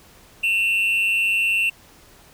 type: tone with amplitude modulation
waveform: triangle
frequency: 2700 Hz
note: E7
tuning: 41 cents sharp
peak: -13 dBFS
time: 0.43-1.7 s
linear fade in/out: 10 ms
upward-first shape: sine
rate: 204 Hz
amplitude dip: 60%
effects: pink hiss -50 dBFS RMS until 2.33 s